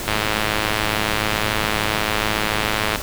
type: click train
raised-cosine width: 0.3 ms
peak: -3 dBFS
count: 309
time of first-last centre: 0.08-2.959 s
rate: 107 Hz
effects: pink hiss -28 dBFS RMS until 3.02 s